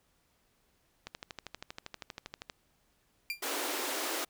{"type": "click train", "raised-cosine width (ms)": 0.2, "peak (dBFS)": -23, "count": 19, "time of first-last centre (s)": [1.07, 2.499], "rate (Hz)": 12.6}
{"type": "tone with exponential decay", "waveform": "30% pulse", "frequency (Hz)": 2382, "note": "D7", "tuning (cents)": 24, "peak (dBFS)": -27, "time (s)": [3.3, 3.42], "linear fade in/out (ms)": 1, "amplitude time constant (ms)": 26}
{"type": "high-pass noise", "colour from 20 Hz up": "pink", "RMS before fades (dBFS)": -35, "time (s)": [3.42, 4.25], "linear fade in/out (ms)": 10, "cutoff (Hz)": 270, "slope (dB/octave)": 96}
{"effects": ["pink hiss -72 dBFS RMS until 4.29 s"]}